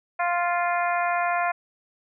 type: harmonic tone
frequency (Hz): 349.2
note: F4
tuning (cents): 0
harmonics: 2 / 3 / 4 / 5 / 6 / 7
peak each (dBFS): -24 / -28 / -30 / -32 / -34 / -35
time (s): 0.19-1.52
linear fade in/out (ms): 10
effects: none